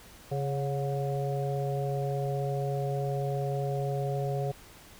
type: harmonic tone with a mistuned harmonic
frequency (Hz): 138.2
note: C#3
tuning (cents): -5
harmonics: 1 / 3 / 4 / 5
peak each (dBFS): -30 / -35 / -36 / -37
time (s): 0.31-4.52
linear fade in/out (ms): 10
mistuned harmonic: 5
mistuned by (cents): +73
effects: pink hiss -52 dBFS RMS until 4.99 s